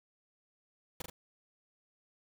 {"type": "noise with echo", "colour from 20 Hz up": "pink", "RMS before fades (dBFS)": -40, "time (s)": [1, 1.02], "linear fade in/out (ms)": 5, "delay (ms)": 40, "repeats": 2, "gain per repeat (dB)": -3, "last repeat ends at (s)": 1.1, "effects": []}